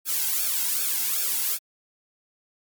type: noise with flanger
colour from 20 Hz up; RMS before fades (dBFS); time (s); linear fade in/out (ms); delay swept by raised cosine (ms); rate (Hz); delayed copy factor
blue; -25; 0.05-1.59; 50; 0.99 to 1.71; 2.6; -1
effects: MP3 96 kbps